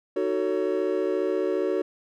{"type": "chord", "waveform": "triangle", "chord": "D# half-diminished seventh", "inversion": "none", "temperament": "just", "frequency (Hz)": [311.1, 373.4, 448, 560], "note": ["D#4", "F#4", "A4", "C#5"], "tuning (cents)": [0, 16, 31, 18], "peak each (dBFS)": [-29, -24, -27, -28], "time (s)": [0.16, 1.82], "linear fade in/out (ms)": 5, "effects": []}